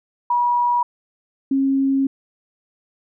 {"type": "tone pair in turn", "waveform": "sine", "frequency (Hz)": [966, 271.1], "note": ["B5", "C#4"], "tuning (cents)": [-39, -38], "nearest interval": "octave + minor seventh", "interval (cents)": 2199, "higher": "first", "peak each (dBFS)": -15, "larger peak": "neither", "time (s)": [[0.3, 0.83], [1.51, 2.07]], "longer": "second", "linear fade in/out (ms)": 5, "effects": []}